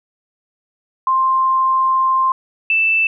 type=tone pair in turn; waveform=sine; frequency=1051 / 2648 Hz; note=C6 / E7; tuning=+7 / +7 cents; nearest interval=octave + major third; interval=1600 cents; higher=second; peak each=-12 dBFS; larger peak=neither; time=1.07-2.32 / 2.7-3.07 s; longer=first; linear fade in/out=2 ms; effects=none